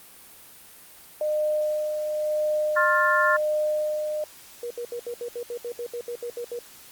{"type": "tone with tremolo", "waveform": "sine", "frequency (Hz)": 608, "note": "D#5", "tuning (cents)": -40, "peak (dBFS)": -21, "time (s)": [1.21, 4.24], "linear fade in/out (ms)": 2, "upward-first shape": "sine", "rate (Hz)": 0.95, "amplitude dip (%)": 40}
{"type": "chord", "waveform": "sine", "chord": "F major", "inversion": "second", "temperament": "equal with one note detuned", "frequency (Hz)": [1066, 1396.9, 1760], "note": ["C6", "F6", "A6"], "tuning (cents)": [32, 0, 0], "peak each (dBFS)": -23, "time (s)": [2.76, 3.37], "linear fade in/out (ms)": 10}
{"type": "tone bursts", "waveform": "sine", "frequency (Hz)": 478.1, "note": "A#4", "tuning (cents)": 44, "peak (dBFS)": -29, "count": 14, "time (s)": [4.63, 6.59], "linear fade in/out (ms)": 2, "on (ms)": 75, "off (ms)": 70}
{"effects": ["white hiss -48 dBFS RMS until 6.91 s", "Opus 32 kbps"]}